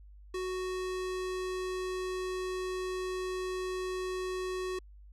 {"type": "tone", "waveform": "square", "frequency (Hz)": 370, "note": "F#4", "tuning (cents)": 0, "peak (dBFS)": -34, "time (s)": [0.34, 4.79], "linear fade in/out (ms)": 5, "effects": ["added 50 Hz sine -50 dBFS peak until 5.12 s", "low-pass 9000 Hz 12 dB/octave"]}